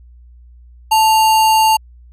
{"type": "tone with sample-and-hold", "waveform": "sine", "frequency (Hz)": 880, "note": "A5", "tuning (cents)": 0, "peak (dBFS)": -8, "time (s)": [0.91, 1.77], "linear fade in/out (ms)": 10, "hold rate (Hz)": 3675, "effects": ["added 60 Hz sine -39 dBFS peak until 2.12 s", "resampled to 32000 Hz"]}